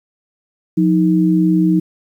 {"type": "tone pair together", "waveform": "sine", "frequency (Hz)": [177.83, 315.3], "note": ["F3", "D#4"], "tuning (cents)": [32, 23], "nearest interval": "minor seventh", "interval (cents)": 991, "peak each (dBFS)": -13, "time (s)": [0.77, 1.8], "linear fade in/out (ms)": 10, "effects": ["8-bit"]}